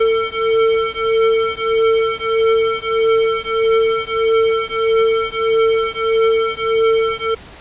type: beating tone pair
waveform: square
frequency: 448 / 449.6 Hz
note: A4 / A4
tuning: +31 / +37 cents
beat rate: 1.6 Hz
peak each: -17 dBFS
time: 0-7.35 s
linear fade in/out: 10 ms
effects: pink hiss -38 dBFS RMS until 7.6 s + resampled to 8000 Hz